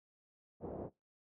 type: low-pass noise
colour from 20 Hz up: white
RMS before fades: -43 dBFS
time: 0.6-0.9 s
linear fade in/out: 50 ms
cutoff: 600 Hz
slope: 24 dB/octave
effects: noise-tail reverb RT60 0.2 s tail -21 dB re dry + high-pass 80 Hz 12 dB/octave